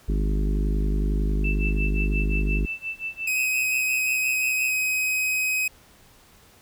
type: harmonic tone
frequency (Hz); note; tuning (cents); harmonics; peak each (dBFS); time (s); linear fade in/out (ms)
51; G#1; -31; 1 / 3 / 4 / 5 / 6 / 7 / 8; -21 / -31 / -33 / -35 / -37 / -38 / -39; 0.08-2.66; 10
type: tone with tremolo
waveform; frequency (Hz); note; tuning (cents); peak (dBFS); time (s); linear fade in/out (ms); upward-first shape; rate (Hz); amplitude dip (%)
sine; 2652; E7; +10; -26; 1.44-4.73; 5; sine; 5.7; 95
type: tone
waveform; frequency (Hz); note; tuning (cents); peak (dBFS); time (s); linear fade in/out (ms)
45% pulse; 2524; D#7; +24; -22; 3.27-5.68; 5
effects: pink hiss -54 dBFS RMS until 6.61 s